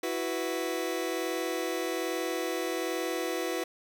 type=chord; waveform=sawtooth; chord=E suspended second; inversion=none; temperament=just; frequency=329.6 / 370.8 / 494.4 Hz; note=E4 / F#4 / B4; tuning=0 / +4 / +2 cents; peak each=-30 dBFS; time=0.03-3.64 s; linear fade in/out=5 ms; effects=none